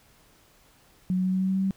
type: tone with pitch steps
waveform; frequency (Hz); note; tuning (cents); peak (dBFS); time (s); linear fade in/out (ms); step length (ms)
sine; 183.7 / 184.98 / 186.26 / 187.56 / 188.86 / 190.18 / 191.5 / 192.83; F#3 / F#3 / F#3 / F#3 / F#3 / F#3 / G3 / G3; -12 / 0 / +12 / +24 / +36 / +48 / -40 / -28; -22; 1.1-1.708; 0; 76
effects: pink hiss -59 dBFS RMS until 1.76 s